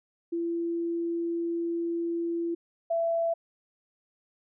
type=tone pair in turn; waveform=sine; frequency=338.1 / 668.2 Hz; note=E4 / E5; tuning=+44 / +23 cents; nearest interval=octave; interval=1179 cents; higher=second; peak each=-27 / -24 dBFS; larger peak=second; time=0.32-2.55 / 2.9-3.34 s; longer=first; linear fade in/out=10 ms; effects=none